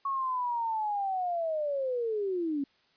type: linear sweep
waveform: sine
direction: down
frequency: 1108.7 to 270.7 Hz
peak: -28 dBFS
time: 0.05-2.64 s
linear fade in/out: 5 ms
effects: white hiss -67 dBFS RMS until 2.96 s + resampled to 11025 Hz